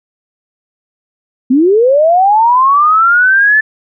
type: linear sweep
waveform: sine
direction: up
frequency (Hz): 242 to 1758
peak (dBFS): -5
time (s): 1.5-3.61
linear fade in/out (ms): 10
effects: none